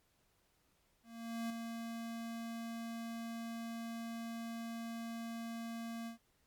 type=tone with ADSR envelope; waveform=square; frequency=230 Hz; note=A#3; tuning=23 cents flat; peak=-37 dBFS; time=1.03-6.18 s; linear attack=470 ms; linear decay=4 ms; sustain=-5 dB; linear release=110 ms; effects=pink hiss -75 dBFS RMS until 6.46 s + MP3 96 kbps